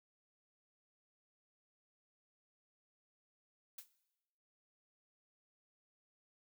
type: noise with exponential decay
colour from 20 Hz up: blue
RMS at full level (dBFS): -44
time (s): 3.78-3.89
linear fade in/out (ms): 5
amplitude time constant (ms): 23
effects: noise-tail reverb RT60 1.0 s tail -17 dB re dry